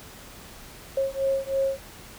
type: beating tone pair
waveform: sine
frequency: 540 / 543.1 Hz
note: C#5 / C#5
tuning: -45 / -36 cents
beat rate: 3.1 Hz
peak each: -26 dBFS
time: 0.97-1.79 s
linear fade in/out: 5 ms
effects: pink hiss -45 dBFS RMS until 2.18 s